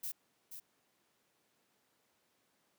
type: noise with echo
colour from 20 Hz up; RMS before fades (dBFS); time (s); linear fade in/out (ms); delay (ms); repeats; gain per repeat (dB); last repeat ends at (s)
violet; -40; 0.03-0.12; 10; 480; 1; -8; 0.6
effects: pink hiss -75 dBFS RMS until 2.78 s + high-pass 200 Hz 12 dB/octave